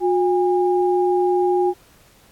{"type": "tone pair together", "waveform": "sine", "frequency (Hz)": [360.7, 812.6], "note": ["F#4", "G#5"], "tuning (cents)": [-44, -38], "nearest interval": "octave + major second", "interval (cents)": 1406, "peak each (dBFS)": [-16, -21], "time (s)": [0, 1.74], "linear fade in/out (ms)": 50, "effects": ["pink hiss -53 dBFS RMS until 2.31 s", "AAC 64 kbps"]}